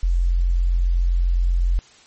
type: tone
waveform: sine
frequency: 43.78 Hz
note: F1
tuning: 5 cents sharp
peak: -15 dBFS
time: 0.03-1.79 s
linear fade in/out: 0 ms
effects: white hiss -50 dBFS RMS until 2.06 s + MP3 32 kbps